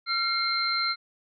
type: tone cluster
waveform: sine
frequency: 1369 / 2131 / 4134 Hz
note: F6 / C7 / C8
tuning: -35 / +31 / -22 cents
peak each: -28 / -31 / -27 dBFS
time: 0.06-0.96 s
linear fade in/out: 50 ms
effects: none